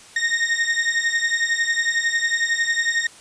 40% pulse beating tone pair, 1847 / 1858 Hz, A#6 / A#6, -16 / -6 cents, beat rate 11 Hz, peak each -21 dBFS, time 0.16-3.07 s, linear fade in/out 5 ms, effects white hiss -45 dBFS RMS until 3.2 s + resampled to 22050 Hz

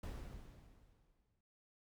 brown noise with exponential decay, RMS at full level -43 dBFS, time 0.03-1.41 s, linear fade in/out 5 ms, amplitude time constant 300 ms, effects none

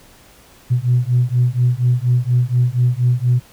sine beating tone pair, 121.4 / 125.6 Hz, B2 / B2, -29 / +30 cents, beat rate 4.2 Hz, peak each -15 dBFS, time 0.7-3.4 s, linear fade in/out 20 ms, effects tanh soft clip ceiling -6 dBFS + pink hiss -47 dBFS RMS until 3.52 s

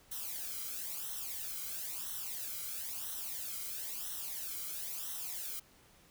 blue noise with flanger, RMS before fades -41 dBFS, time 0.11-5.6 s, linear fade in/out 10 ms, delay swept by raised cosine 0.42 to 1.13 ms, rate 1 Hz, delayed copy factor -0.9, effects pink hiss -63 dBFS RMS until 6.1 s

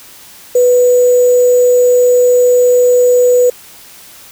sine tone with sample-and-hold, 493.9 Hz, B4, in tune, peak -5 dBFS, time 0.55-3.5 s, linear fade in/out 5 ms, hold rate 7350 Hz, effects white hiss -37 dBFS RMS until 4.31 s

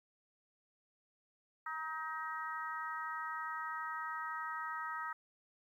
harmonic tone with a mistuned harmonic, 314.4 Hz, D#4, 18 cents sharp, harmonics 3 / 4 / 5 / 6, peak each -45 / -41 / -47 / -46 dBFS, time 1.66-5.13 s, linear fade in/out 5 ms, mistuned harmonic 4, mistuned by +21 cents, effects 12-bit

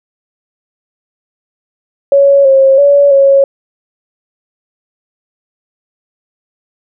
sine tone with pitch steps, 558 / 538 / 568 / 550 Hz, C#5 / C5 / C#5 / C#5, +11 / +48 / +42 / -14 cents, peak -3 dBFS, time 2.12-3.44 s, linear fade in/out 2 ms, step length 330 ms, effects none

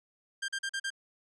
sawtooth tone bursts, 1590 Hz, G6, 24 cents sharp, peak -28 dBFS, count 5, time 0.42-0.904 s, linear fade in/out 10 ms, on 64 ms, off 41 ms, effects resampled to 22050 Hz

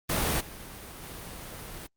pink noise with level steps, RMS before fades -27 / -43 / -41 dBFS, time 0.09-1.87 s, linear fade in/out 10 ms, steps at 0.4 / 1.02 s, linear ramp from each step 10 ms, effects Opus 32 kbps

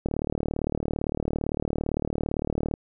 click train, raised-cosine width 2 ms, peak -13 dBFS, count 102, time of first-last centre 0.06-2.739 s, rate 37.7 Hz, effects none

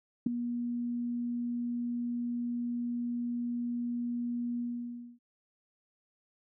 sine tone with ADSR envelope, 240 Hz, B3, 49 cents flat, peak -20 dBFS, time 0.26-5.19 s, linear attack 7 ms, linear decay 6 ms, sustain -11 dB, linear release 600 ms, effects none

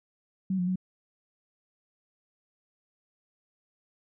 sine tone with pitch steps, 189.4 / 178.9 / 184.9 Hz, F#3 / F3 / F#3, +41 / +42 / -1 cents, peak -25 dBFS, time 0.5-0.758 s, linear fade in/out 5 ms, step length 86 ms, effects none

